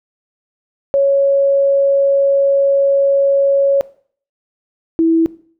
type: tone pair in turn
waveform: sine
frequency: 554.4 / 327.6 Hz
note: C#5 / E4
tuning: 0 / -11 cents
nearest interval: major sixth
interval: 911 cents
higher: first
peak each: -9 dBFS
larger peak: neither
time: 0.94-3.81 / 4.99-5.26 s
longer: first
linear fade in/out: 0 ms
effects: noise-tail reverb RT60 0.5 s tail -19 dB re dry